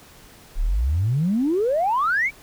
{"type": "exponential sweep", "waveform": "sine", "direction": "up", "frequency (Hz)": [30.71, 2363], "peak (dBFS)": -17, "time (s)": [0.55, 2.31], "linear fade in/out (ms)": 50, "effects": ["tanh soft clip ceiling -13 dBFS", "pink hiss -48 dBFS RMS until 2.42 s"]}